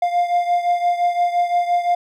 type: beating tone pair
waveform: triangle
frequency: 701 / 706.8 Hz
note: F5 / F5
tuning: +6 / +21 cents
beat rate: 5.8 Hz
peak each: -15 / -20 dBFS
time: 0.02-1.95 s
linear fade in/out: 5 ms
effects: none